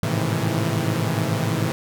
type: tone cluster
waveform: sawtooth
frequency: 104.9 / 111.8 / 131.8 / 158.8 / 168.1 Hz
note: G#2 / A2 / C3 / D#3 / E3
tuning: +18 / +28 / +13 / +36 / +34 cents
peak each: -23 dBFS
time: 0.03-1.72 s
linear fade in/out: 0 ms
effects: none